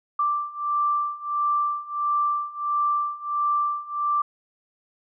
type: beating tone pair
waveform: sine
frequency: 1174.7 / 1176.2 Hz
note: D6 / D6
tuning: 0 / +2 cents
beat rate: 1.5 Hz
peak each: -26 / -24 dBFS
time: 0.19-4.22 s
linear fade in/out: 5 ms
effects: none